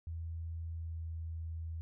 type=tone with pitch glide; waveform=sine; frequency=82.41 to 81.65 Hz; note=E2 to E2; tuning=0 to -16 cents; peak=-38 dBFS; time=0.07-1.81 s; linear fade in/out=0 ms; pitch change=-16 cents; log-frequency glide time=0.72-1.05 s; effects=none